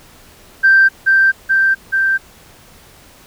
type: tone with echo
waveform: sine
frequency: 1568 Hz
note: G6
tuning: in tune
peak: -5 dBFS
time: 0.63-0.89 s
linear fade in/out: 20 ms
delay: 430 ms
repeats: 3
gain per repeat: -2 dB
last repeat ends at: 2.18 s
effects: tanh soft clip ceiling -1 dBFS + pink hiss -44 dBFS RMS until 3.26 s